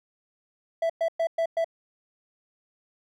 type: tone bursts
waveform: triangle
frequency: 661 Hz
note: E5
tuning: 5 cents sharp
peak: -20 dBFS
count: 5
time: 0.82-1.645 s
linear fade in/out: 5 ms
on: 77 ms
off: 110 ms
effects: none